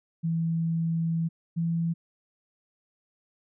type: tone pair in turn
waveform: sine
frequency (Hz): 164.81 / 166.92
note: E3 / E3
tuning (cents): 0 / +22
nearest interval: unison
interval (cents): 22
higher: second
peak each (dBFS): -24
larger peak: neither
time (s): 0.23-1.29 / 1.56-1.94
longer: first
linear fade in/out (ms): 20
effects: none